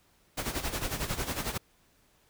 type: noise with tremolo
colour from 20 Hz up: pink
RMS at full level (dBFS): -31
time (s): 0.37-1.58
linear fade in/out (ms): 10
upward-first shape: sine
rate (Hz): 11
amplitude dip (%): 70
effects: pink hiss -66 dBFS RMS until 2.29 s